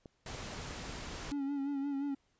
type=clicks; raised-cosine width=2 ms; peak=-35 dBFS; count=5; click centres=0.058 / 0.348 / 0.709 / 0.896 / 0.954 s
type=noise; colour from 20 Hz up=pink; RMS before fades=-43 dBFS; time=0.26-1.32 s; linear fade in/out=2 ms
type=tone with vibrato; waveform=triangle; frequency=279.8 Hz; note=C#4; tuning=16 cents sharp; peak=-31 dBFS; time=1.31-2.15 s; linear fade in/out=10 ms; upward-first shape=sine; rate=5.7 Hz; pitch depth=46 cents each way
effects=pink hiss -75 dBFS RMS until 2.39 s + resampled to 16000 Hz